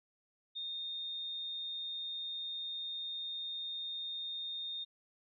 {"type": "tone", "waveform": "sine", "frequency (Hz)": 3665, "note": "A#7", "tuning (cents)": -30, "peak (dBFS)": -38, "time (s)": [0.55, 4.85], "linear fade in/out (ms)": 20, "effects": []}